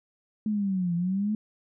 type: linear two-way sweep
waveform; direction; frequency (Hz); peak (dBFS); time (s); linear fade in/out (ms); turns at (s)
sine; down then up; 217.3 to 169.1 to 217.3; -24; 0.46-1.35; 2; 0.95
effects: none